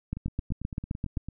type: two click trains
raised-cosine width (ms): 5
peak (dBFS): -24 / -17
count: 11 / 9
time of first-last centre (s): 0.17-1.286 / 0.13-1.172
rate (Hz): 8.96 / 7.68
effects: none